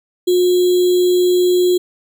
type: tone with sample-and-hold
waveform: sine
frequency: 360 Hz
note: F#4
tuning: 47 cents flat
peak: -10 dBFS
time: 0.27-1.78 s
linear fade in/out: 10 ms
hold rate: 3675 Hz
effects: none